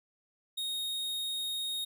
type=tone; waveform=45% pulse; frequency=3729 Hz; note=A#7; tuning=in tune; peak=-33 dBFS; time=0.57-1.85 s; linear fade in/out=10 ms; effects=none